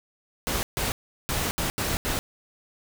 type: noise bursts at uneven times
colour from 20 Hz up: pink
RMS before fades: -27 dBFS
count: 6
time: 0.47-0.63 / 0.77-0.92 / 1.29-1.51 / 1.58-1.7 / 1.78-1.97 / 2.05-2.19 s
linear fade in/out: 0 ms
effects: none